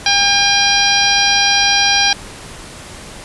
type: harmonic tone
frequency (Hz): 804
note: G5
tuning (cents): +44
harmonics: 1 / 2 / 3 / 4 / 5 / 6 / 7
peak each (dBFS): -18 / -18 / -18 / -18 / -18 / -18 / -18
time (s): 0.06-2.13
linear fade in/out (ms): 2
effects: pink hiss -33 dBFS RMS until 3.24 s + resampled to 24000 Hz